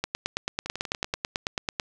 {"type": "two click trains", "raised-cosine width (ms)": 0.2, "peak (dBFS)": [-17, -9], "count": [6, 17], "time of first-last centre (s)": [[0.66, 1.141], [0.04, 1.798]], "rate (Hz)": [10.4, 9.1], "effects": []}